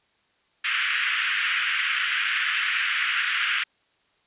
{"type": "band-pass noise", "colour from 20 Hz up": "pink", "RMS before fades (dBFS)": -25, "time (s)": [0.64, 3.64], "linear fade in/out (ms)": 10, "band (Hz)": [1400, 3200], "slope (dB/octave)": 48, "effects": ["white hiss -66 dBFS RMS until 4.26 s", "resampled to 8000 Hz"]}